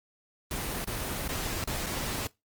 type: noise with dropouts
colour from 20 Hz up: pink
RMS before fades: -33 dBFS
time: 0.51-2.27 s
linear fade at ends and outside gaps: 1 ms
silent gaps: 0.845-0.874 / 1.279-1.289 / 1.64-1.675 / 1.862-1.866 s
effects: noise-tail reverb RT60 0.2 s tail -21 dB re dry + Opus 24 kbps